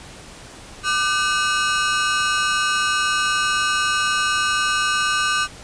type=ring-modulated tone; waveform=sawtooth; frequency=1358 Hz; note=F6; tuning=49 cents flat; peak=-11 dBFS; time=0.83-5.48 s; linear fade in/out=50 ms; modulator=160 Hz; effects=pink hiss -40 dBFS RMS until 5.63 s + resampled to 22050 Hz